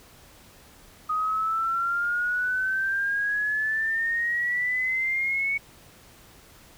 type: exponential sweep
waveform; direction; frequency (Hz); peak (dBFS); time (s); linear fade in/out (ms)
sine; up; 1244.5 to 2232; -23; 1.09-5.58; 10
effects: pink hiss -52 dBFS RMS until 6.77 s